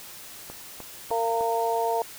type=click train; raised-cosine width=1 ms; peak=-25 dBFS; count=4; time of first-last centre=0.5-1.409 s; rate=3.3 Hz
type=harmonic tone; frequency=229.2 Hz; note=A#3; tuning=29 cents flat; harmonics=2 / 3 / 4; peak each=-27 / -27 / -27 dBFS; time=1.11-2.02 s; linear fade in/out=2 ms
effects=white hiss -43 dBFS RMS until 2.18 s